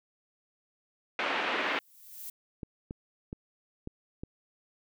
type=band-pass noise; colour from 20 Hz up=white; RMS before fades=-31 dBFS; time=1.19-1.79 s; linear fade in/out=2 ms; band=260 to 2700 Hz; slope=24 dB/octave
type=noise with exponential growth; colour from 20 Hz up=violet; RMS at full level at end=-39 dBFS; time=1.56-2.3 s; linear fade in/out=5 ms; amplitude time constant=160 ms
type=clicks; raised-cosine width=3 ms; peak=-25 dBFS; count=5; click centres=2.632 / 2.909 / 3.329 / 3.874 / 4.235 s
effects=none